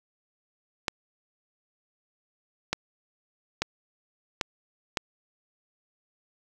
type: clicks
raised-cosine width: 0.2 ms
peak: -8 dBFS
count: 5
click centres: 0.882 / 2.73 / 3.62 / 4.412 / 4.972 s
effects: 7-bit